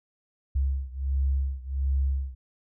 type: beating tone pair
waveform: sine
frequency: 67.2 / 68.6 Hz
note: C2 / C#2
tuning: +47 / -17 cents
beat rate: 1.4 Hz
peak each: -26 / -28 dBFS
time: 0.55-2.35 s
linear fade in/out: 10 ms
effects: none